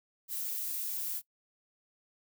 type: noise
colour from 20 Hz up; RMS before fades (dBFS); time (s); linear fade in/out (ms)
violet; -36; 0.28-1.22; 50
effects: noise-tail reverb RT60 0.1 s tail -21 dB re dry